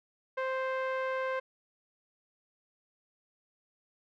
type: tone with low-pass filter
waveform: sawtooth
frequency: 523.3 Hz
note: C5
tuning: in tune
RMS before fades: -33 dBFS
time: 0.37-1.4 s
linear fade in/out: 10 ms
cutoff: 1800 Hz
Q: 1.4
effects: none